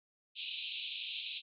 pink band-pass noise, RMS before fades -42 dBFS, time 0.35-1.42 s, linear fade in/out 50 ms, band 2500 to 4000 Hz, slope 96 dB/octave, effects none

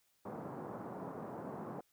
pink band-pass noise, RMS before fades -45 dBFS, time 0.25-1.81 s, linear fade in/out 5 ms, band 140 to 1100 Hz, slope 24 dB/octave, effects white hiss -75 dBFS RMS until 1.92 s

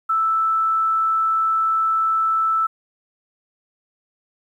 sine tone, 1318.5 Hz, E6, in tune, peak -16 dBFS, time 0.09-2.67 s, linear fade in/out 10 ms, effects 9-bit

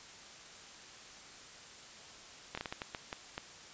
slowing click train, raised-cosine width 0.3 ms, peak -22 dBFS, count 9, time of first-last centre 2.55-3.379 s, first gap 25 ms, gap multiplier 1.39, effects white hiss -52 dBFS RMS until 3.73 s + resampled to 16000 Hz

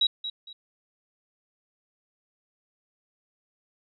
sine tone with echo, 3861 Hz, B7, 40 cents flat, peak -19 dBFS, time 0.01-0.07 s, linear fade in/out 5 ms, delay 230 ms, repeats 2, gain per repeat -11 dB, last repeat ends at 0.53 s, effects none

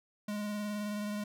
square tone with vibrato, 208.1 Hz, G#3, 4 cents sharp, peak -35 dBFS, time 0.28-1.24 s, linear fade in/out 5 ms, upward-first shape sine, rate 19 Hz, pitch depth 20 cents each way, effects none

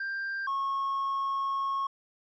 triangle tone pair in turn, 1585 / 1093.5 Hz, G6 / C#6, +19 / -24 cents, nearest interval tritone, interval 643 cents, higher first, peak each -29 / -25 dBFS, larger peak second, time 0-0.47 / 0.47-1.87 s, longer second, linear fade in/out 5 ms, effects tanh soft clip ceiling -22 dBFS + resampled to 16000 Hz

